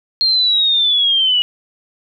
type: linear sweep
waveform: sine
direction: down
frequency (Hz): 4228 to 2900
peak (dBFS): -11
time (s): 0.21-1.42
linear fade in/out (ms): 0
effects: none